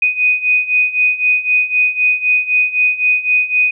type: beating tone pair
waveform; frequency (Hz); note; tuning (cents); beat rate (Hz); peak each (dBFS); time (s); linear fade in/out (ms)
sine; 2489 / 2492.9; D#7 / D#7; 0 / +3; 3.9; -16 / -13; 0.02-3.71; 5
effects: none